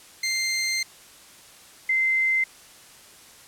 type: tone pair in turn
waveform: 20% pulse / sine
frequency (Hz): 2093 / 2075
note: C7 / C7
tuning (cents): 0 / -15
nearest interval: unison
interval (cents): 15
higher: first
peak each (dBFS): -18 / -19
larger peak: first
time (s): 0.23-0.83 / 1.89-2.44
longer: first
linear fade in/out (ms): 5
effects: white hiss -49 dBFS RMS until 3.47 s + low-pass 11000 Hz 12 dB/octave